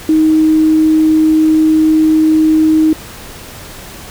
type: tone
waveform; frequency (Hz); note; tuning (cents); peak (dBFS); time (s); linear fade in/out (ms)
sine; 313.9; D#4; +15; -6; 0.09-2.93; 2
effects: pink hiss -31 dBFS RMS until 4.1 s